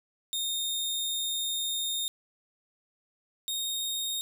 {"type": "tone pair in turn", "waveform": "sawtooth", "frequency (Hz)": [3673, 3707], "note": ["A#7", "A#7"], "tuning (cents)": [-26, -10], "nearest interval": "unison", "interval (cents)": 16, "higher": "second", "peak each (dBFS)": [-26, -27], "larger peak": "first", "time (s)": [[0.33, 2.08], [3.48, 4.21]], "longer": "first", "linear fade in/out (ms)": 0, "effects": []}